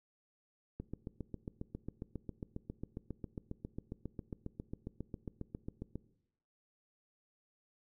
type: click train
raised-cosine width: 3 ms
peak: -28 dBFS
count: 39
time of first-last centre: 0.8-5.956 s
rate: 7.37 Hz
effects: noise-tail reverb RT60 0.8 s tail -18 dB re dry